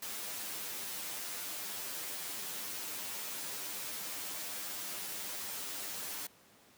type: noise with comb filter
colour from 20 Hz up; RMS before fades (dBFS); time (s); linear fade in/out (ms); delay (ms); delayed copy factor
white; -41; 0.02-6.27; 5; 10; +0.65
effects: pink hiss -62 dBFS RMS until 6.77 s + high-pass 150 Hz 12 dB/octave